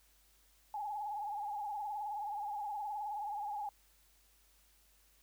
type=tone with vibrato; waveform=sine; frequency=830.6 Hz; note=G#5; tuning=in tune; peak=-37 dBFS; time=0.74-3.69 s; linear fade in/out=2 ms; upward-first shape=triangle; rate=19 Hz; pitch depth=84 cents each way; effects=added 50 Hz sine -70 dBFS peak until 5.22 s + white hiss -69 dBFS RMS until 5.22 s